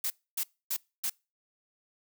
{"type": "noise bursts", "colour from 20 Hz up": "blue", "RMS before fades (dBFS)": -31, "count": 4, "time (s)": [0.04, 1.098], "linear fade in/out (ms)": 5, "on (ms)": 62, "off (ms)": 270, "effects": ["noise-tail reverb RT60 0.3 s tail -26 dB re dry"]}